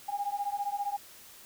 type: beating tone pair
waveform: sine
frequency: 803 / 818 Hz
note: G5 / G#5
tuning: +41 / -26 cents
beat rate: 15 Hz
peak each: -34 / -33 dBFS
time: 0.08-0.97 s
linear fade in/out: 10 ms
effects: white hiss -52 dBFS RMS until 1.45 s